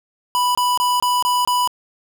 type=tone bursts; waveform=square; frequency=987.8 Hz; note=B5; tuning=in tune; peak=-16 dBFS; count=6; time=0.35-1.675 s; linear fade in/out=0 ms; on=200 ms; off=25 ms; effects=none